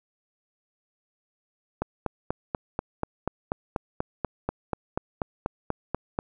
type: click train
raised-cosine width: 1 ms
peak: -12 dBFS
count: 19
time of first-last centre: 1.82-6.189 s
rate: 4.12 Hz
effects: none